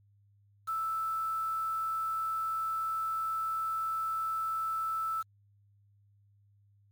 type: tone with quantisation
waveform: sine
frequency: 1318.5 Hz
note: E6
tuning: in tune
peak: -30 dBFS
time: 0.67-5.23 s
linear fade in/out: 20 ms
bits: 8
effects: added 101 Hz sine -62 dBFS peak until 6.91 s + MP3 96 kbps